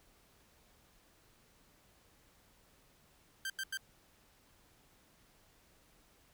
sawtooth tone bursts, 1568 Hz, G6, in tune, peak -33 dBFS, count 3, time 3.45-3.773 s, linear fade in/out 2 ms, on 49 ms, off 88 ms, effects pink hiss -67 dBFS RMS until 6.33 s

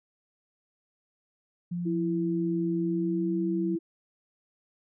sine tone with pitch glide, 174.61 to 184.89 Hz, F3 to F#3, 0 to -1 cents, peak -29 dBFS, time 1.71-3.76 s, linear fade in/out 10 ms, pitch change +99 cents, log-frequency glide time 2.81-3.46 s
sine tone, 332.4 Hz, E4, 15 cents sharp, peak -27 dBFS, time 1.85-3.79 s, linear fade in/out 20 ms
effects none

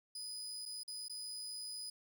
30% pulse tone with dropouts, 4978 Hz, D#8, in tune, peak -40 dBFS, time 0.15-1.9 s, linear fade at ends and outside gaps 5 ms, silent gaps 0.655-0.659 / 0.834-0.878 / 1.083-1.096 s, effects none

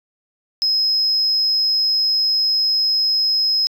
triangle tone, 5120 Hz, D#8, 49 cents sharp, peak -12 dBFS, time 0.62-3.67 s, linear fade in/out 0 ms, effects tanh soft clip ceiling -12 dBFS

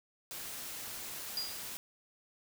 white noise, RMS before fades -43 dBFS, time 0.31-1.77 s, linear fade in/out 0 ms
sine tone with exponential decay, 4845 Hz, D#8, 47 cents flat, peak -31 dBFS, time 1.37-1.73 s, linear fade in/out 2 ms, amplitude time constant 77 ms
effects none

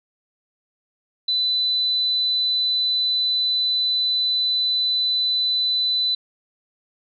sine tone, 4000 Hz, B7, 21 cents sharp, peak -18 dBFS, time 1.28-6.15 s, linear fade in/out 5 ms, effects none

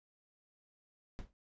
brown noise with exponential decay, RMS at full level -39 dBFS, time 1.19-1.33 s, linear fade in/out 0 ms, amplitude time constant 30 ms, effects resampled to 16000 Hz

